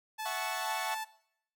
sawtooth tone with pitch glide, 869 to 877.1 Hz, A5 to A5, -22 to -6 cents, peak -32 dBFS, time 0.18-1.05 s, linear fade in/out 20 ms, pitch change +16 cents, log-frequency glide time 0.33-0.66 s
sawtooth chord, F# minor seventh, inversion third, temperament equal with one note detuned, 659.3 / 740 / 872.4 / 1108.7 Hz, E5 / F#5 / A5 / C#6, 0 / 0 / -15 / 0 cents, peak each -37 / -35 / -39 / -36 dBFS, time 0.25-0.95 s, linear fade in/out 10 ms
effects noise-tail reverb RT60 0.7 s tail -19 dB re dry

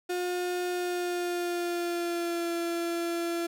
35% pulse tone with pitch glide, 357.8 to 339.9 Hz, F4 to F4, +42 to -47 cents, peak -27 dBFS, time 0.09-3.47 s, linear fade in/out 10 ms, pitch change -89 cents, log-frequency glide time 0.7-2.52 s, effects none

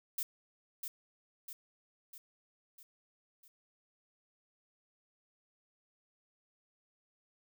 violet noise with echo, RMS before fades -36 dBFS, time 0.18-0.23 s, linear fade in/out 2 ms, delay 650 ms, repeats 5, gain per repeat -5 dB, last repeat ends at 3.48 s, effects none

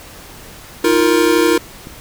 square chord, Eb suspended second, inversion none, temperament equal with one note detuned, 316.9 / 349.2 / 466.2 Hz, Eb4 / F4 / Bb4, +32 / 0 / 0 cents, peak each -16 / -15 / -16 dBFS, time 0.84-1.58 s, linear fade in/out 5 ms
click, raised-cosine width 3 ms, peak -19 dBFS, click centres 1.871 s
effects pink hiss -37 dBFS RMS until 2 s

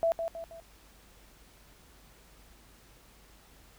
sine tone with echo, 664 Hz, E5, 12 cents sharp, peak -23 dBFS, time 0.03-0.12 s, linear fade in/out 0 ms, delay 160 ms, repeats 3, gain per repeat -7 dB, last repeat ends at 0.6 s, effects added 50 Hz sine -59 dBFS peak until 3.78 s + pink hiss -59 dBFS RMS until 3.78 s

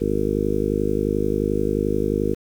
harmonic tone, 51.4 Hz, G#1, 17 cents flat, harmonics 1 / 2 / 3 / 4 / 5 / 6 / 7 / 8 / 9, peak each -29 / -30 / -32 / -28 / -28 / -28 / -27 / -26 / -26 dBFS, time 0-2.35 s, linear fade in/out 20 ms, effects 8-bit

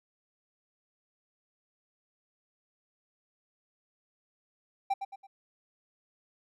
triangle tone with echo, 784 Hz, G5, in tune, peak -23 dBFS, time 4.9-4.94 s, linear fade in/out 10 ms, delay 110 ms, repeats 3, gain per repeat -8 dB, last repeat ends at 5.27 s, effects none

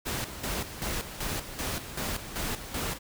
pink noise with tremolo, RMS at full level -32 dBFS, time 0.05-2.99 s, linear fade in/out 20 ms, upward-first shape square, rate 2.6 Hz, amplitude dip 65%, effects none

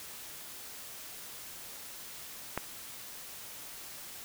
click, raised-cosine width 0.5 ms, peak -16 dBFS, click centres 2.576 s, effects white hiss -46 dBFS RMS until 4.24 s

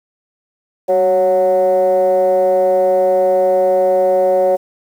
sine tone with frequency modulation, 554.4 Hz, C#5, in tune, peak -9 dBFS, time 0.88-4.57 s, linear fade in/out 20 ms, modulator 180 Hz, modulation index 0.78, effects tanh soft clip ceiling -5 dBFS + 7-bit

